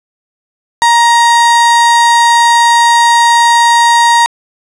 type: tone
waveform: 35% pulse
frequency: 939 Hz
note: A#5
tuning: 12 cents sharp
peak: -3 dBFS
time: 0.82-4.26 s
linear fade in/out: 0 ms
effects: resampled to 22050 Hz + 7-bit